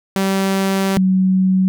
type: tone pair in turn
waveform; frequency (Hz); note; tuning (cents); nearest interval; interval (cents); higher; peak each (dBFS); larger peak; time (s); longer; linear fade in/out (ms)
sawtooth / sine; 193.4 / 187.68; G3 / F#3; -23 / +25; minor second; 52; first; -11; neither; 0.16-0.97 / 0.97-1.68; first; 0
effects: none